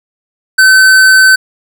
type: tone with tanh clipping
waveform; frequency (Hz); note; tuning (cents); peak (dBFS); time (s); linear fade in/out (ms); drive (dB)
sine; 1529; G6; -44; -4; 0.58-1.36; 10; 18
effects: none